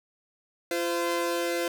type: tone pair together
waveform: sawtooth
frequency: 343.6 / 514.8 Hz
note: F4 / C5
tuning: -28 / -28 cents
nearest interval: perfect fifth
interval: 700 cents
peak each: -25 dBFS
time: 0.71-1.68 s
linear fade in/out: 2 ms
effects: none